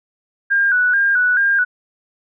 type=tone with vibrato; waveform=sine; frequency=1541 Hz; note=G6; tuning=30 cents flat; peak=-12 dBFS; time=0.5-1.65 s; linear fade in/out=20 ms; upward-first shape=square; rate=2.3 Hz; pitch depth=72 cents each way; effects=none